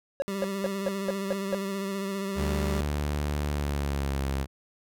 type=tone bursts; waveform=triangle; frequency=554.4 Hz; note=C#5; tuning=in tune; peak=-22 dBFS; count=7; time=0.2-1.547 s; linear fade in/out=0 ms; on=21 ms; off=200 ms
type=tone with vibrato; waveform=25% pulse; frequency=196 Hz; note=G3; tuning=in tune; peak=-26 dBFS; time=0.28-2.81 s; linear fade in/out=0 ms; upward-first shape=sine; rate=15 Hz; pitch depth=30 cents each way
type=tone with pitch glide; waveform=sawtooth; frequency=73.42 to 68.11 Hz; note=D2 to C#2; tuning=0 to -30 cents; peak=-23 dBFS; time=2.35-4.47 s; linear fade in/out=50 ms; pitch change=-130 cents; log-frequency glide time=3.48-4.23 s
effects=none